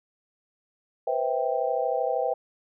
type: chord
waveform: sine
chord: C major seventh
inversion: third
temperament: just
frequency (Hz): 490.5 / 523.3 / 654.1 / 784.9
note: B4 / C5 / E5 / G5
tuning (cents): -12 / 0 / -14 / +2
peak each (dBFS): -29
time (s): 1.07-2.34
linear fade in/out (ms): 5
effects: none